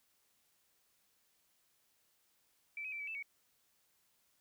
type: tone with pitch steps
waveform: sine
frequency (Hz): 2325 / 2532 / 2337 / 2287 / 2639 / 2243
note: D7 / D#7 / D7 / D7 / E7 / C#7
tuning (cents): -18 / +30 / -9 / -47 / +1 / +20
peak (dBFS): -40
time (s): 2.77-3.226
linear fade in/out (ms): 2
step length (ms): 76
effects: white hiss -75 dBFS RMS until 4.4 s